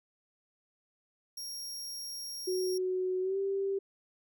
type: tone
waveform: sawtooth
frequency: 5588 Hz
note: F8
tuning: in tune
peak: -36 dBFS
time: 1.37-2.78 s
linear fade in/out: 5 ms
type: tone with pitch glide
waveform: sine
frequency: 370 to 392 Hz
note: F#4 to G4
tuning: 0 to 0 cents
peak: -29 dBFS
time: 2.47-3.79 s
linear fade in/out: 10 ms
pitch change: +100 cents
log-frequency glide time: 3.21-3.38 s
effects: none